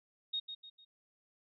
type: tone with echo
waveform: sine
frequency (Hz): 3729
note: A#7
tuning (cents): 0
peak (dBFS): -33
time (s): 0.33-0.4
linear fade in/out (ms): 10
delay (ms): 150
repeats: 3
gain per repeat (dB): -8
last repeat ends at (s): 0.85
effects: none